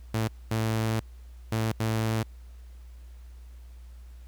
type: tone bursts at uneven times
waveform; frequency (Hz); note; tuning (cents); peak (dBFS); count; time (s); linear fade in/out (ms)
sawtooth; 111.2; A2; +19; -21; 4; 0.14-0.28 / 0.51-1 / 1.52-1.72 / 1.8-2.23; 5
effects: added 60 Hz sine -43 dBFS peak until 4.27 s + pink hiss -63 dBFS RMS until 4.27 s